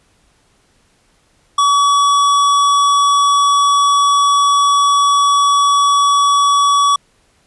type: tone with hard clipping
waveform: sine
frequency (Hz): 1137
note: C#6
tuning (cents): +44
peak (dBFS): -11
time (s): 1.58-6.96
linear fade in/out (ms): 5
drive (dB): 15
effects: pink hiss -56 dBFS RMS until 7.46 s + resampled to 24000 Hz